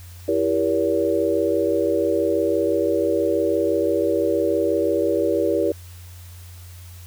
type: chord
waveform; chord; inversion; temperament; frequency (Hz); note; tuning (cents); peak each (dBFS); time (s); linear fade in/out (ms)
sine; E diminished seventh; none; just; 329.6 / 395.6 / 474.7 / 569.6; E4 / G4 / Bb4 / Db5; 0 / +16 / +31 / +47; -23; 0.28-5.72; 5
effects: added 88 Hz sine -38 dBFS peak until 7.06 s + white hiss -48 dBFS RMS until 7.06 s